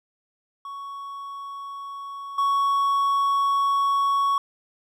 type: tone with level steps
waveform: triangle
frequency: 1114 Hz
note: C#6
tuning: 8 cents sharp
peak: -31 / -17 dBFS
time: 0.65-4.38 s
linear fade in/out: 2 ms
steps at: 2.38 s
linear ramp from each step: 5 ms
effects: none